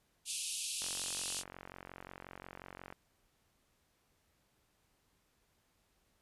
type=band-pass noise; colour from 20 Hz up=white; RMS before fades=-40 dBFS; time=0.25-1.44 s; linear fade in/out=50 ms; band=2500 to 11000 Hz; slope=96 dB/octave
type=click train; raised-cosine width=0.5 ms; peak=-32 dBFS; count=97; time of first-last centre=0.82-2.925 s; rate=45.6 Hz
effects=pink hiss -75 dBFS RMS until 6.21 s + resampled to 32000 Hz